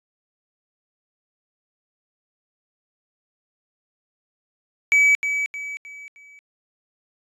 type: tone with echo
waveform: triangle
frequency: 2286 Hz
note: D7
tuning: 47 cents flat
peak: -11 dBFS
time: 4.92-5.15 s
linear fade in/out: 0 ms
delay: 310 ms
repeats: 4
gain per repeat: -8 dB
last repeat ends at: 6.39 s
effects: resampled to 24000 Hz